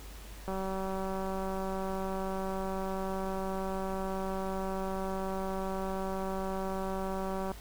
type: click train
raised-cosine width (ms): 1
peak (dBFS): -23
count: 1345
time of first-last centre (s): 0.48-7.517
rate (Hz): 191
effects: added 50 Hz sine -45 dBFS peak until 7.6 s + pink hiss -51 dBFS RMS until 7.6 s